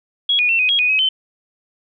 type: tone with pitch steps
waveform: sine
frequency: 3325 / 2457 / 2700 / 2503 / 3287 / 2479 / 2544 / 3071 Hz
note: G#7 / D#7 / E7 / D#7 / G#7 / D#7 / D#7 / G7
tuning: +1 / -22 / +41 / +10 / -19 / -7 / +38 / -36 cents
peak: -13 dBFS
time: 0.29-1.09 s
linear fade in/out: 5 ms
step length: 100 ms
effects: none